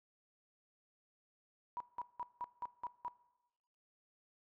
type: tone bursts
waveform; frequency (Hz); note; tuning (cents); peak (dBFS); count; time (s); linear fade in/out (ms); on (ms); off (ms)
sine; 970; B5; -31; -38; 7; 1.77-3.081; 0; 33; 180
effects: noise-tail reverb RT60 1.0 s tail -19 dB re dry